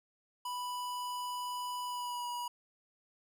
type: tone with pitch glide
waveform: square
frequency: 987.8 to 969.1 Hz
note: B5 to B5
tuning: 0 to -33 cents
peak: -37 dBFS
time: 0.45-2.48 s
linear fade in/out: 5 ms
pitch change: -33 cents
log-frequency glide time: 1.85-2.27 s
effects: none